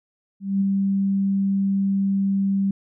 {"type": "tone with ADSR envelope", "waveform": "sine", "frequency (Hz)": 196, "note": "G3", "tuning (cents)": 0, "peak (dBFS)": -16, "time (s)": [0.4, 2.71], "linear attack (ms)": 210, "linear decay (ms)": 13, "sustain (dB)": -2, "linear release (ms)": 4, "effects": []}